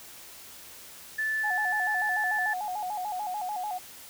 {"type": "tone", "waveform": "sine", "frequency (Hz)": 1750, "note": "A6", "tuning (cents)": -10, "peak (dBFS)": -26, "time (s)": [1.18, 2.54], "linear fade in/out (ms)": 10}
{"type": "tone with vibrato", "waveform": "sine", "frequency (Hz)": 784, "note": "G5", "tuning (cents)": 0, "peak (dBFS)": -30, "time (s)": [1.43, 3.79], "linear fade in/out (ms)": 20, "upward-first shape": "square", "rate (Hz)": 6.8, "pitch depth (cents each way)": 120}
{"effects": ["white hiss -47 dBFS RMS until 4.09 s"]}